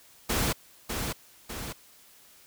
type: noise with echo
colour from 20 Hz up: pink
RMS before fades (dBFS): -27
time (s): 0.29-0.53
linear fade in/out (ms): 10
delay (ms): 600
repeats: 2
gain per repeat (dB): -5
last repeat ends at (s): 1.73
effects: white hiss -56 dBFS RMS until 2.46 s